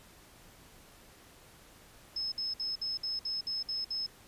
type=tone bursts; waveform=sine; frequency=5190 Hz; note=E8; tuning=28 cents flat; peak=-32 dBFS; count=9; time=2.16-4.064 s; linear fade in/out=5 ms; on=160 ms; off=58 ms; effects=pink hiss -57 dBFS RMS until 4.27 s + resampled to 32000 Hz